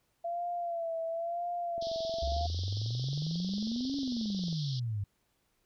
sine tone with vibrato, 678 Hz, E5, 49 cents sharp, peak -32 dBFS, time 0.24-2.47 s, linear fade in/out 10 ms, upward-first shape sine, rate 0.98 Hz, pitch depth 56 cents each way
click train, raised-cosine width 2 ms, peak -35 dBFS, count 62, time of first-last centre 1.78-4.528 s, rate 22.2 Hz
white band-pass noise, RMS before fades -44 dBFS, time 1.81-4.8 s, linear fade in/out 10 ms, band 3200 to 5500 Hz, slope 96 dB/octave
sine exponential two-way sweep, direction up then down, 65.41 to 284.5 to 97.3 Hz, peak -31 dBFS, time 2.22-5.04 s, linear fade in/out 5 ms, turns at 3.97 s
effects pink hiss -75 dBFS RMS until 5.65 s

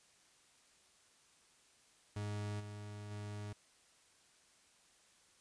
40% pulse tone with level steps, 103.83 Hz, G#2, in tune, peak -38 / -45 / -42 dBFS, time 2.16-3.53 s, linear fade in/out 5 ms, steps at 2.59 / 3.1 s, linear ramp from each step 20 ms, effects white hiss -68 dBFS RMS until 5.4 s + resampled to 22050 Hz

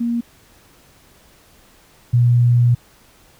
sine tone pair in turn, 235.4 / 120.73 Hz, A#3 / B2, +17 / -39 cents, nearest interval octave, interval 1156 cents, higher first, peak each -17 / -10 dBFS, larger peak second, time 0-0.21 / 2.13-2.75 s, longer second, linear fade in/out 10 ms, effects pink hiss -51 dBFS RMS until 3.39 s

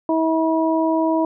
harmonic tone, 322.3 Hz, E4, 39 cents flat, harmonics 1 / 2 / 3, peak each -18 / -21 / -23 dBFS, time 0.09-1.25 s, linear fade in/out 2 ms, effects none

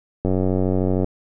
click train, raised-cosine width 2 ms, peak -8 dBFS, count 75, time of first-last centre 0.25-1.044 s, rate 93.2 Hz, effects none

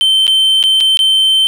triangle tone with dropouts, 3101 Hz, G7, 19 cents flat, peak -6 dBFS, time 0.01-1.47 s, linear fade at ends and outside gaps 0 ms, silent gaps 0.268-0.278 / 0.628-0.638 / 0.804-0.808 / 0.972-0.991 s, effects none

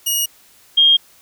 10% pulse / sine tone pair in turn, 2886 / 3229 Hz, F#7 / G#7, -44 / -49 cents, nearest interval major second, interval 195 cents, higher second, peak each -8 dBFS, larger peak neither, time 0.06-0.26 / 0.77-0.97 s, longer neither, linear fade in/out 10 ms, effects white hiss -50 dBFS RMS until 1.21 s

